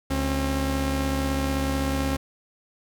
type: tone pair together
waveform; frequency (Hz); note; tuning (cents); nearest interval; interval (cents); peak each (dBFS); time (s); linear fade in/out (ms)
sawtooth; 71.1 / 268.4; C#2 / C4; +45 / +44; octave + major seventh; 2299; -22; 0.1-2.17; 10
effects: none